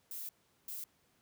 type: noise bursts at uneven times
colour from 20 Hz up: violet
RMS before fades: -43 dBFS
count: 2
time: 0.11-0.29 / 0.68-0.84 s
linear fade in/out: 2 ms
effects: pink hiss -72 dBFS RMS until 1.21 s + high-pass 80 Hz 12 dB/octave